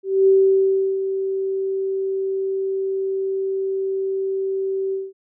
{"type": "tone with ADSR envelope", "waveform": "sine", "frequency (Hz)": 385.8, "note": "G4", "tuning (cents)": -28, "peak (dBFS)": -10, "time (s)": [0.03, 5.13], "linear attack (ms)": 240, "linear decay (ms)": 710, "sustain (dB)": -10, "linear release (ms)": 200, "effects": []}